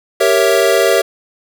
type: chord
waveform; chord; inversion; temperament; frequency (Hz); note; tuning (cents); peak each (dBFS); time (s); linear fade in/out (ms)
square; G diminished seventh; none; equal; 392 / 466.2 / 554.4 / 659.3; G4 / Bb4 / Db5 / Fb5; 0 / 0 / 0 / 0; -16; 0.2-1.02; 10
effects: none